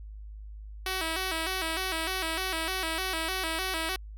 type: tone with vibrato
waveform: 5% pulse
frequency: 349.2 Hz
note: F4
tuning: in tune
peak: -18 dBFS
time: 0.86-3.96 s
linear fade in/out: 2 ms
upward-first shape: square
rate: 3.3 Hz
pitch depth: 130 cents each way
effects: added 52 Hz sine -40 dBFS peak until 4.17 s